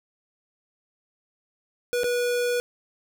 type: tone with dropouts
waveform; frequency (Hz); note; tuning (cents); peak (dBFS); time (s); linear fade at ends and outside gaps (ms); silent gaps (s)
square; 486.4; B4; -26; -23; 1.93-2.6; 0; 2.034-2.042
effects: none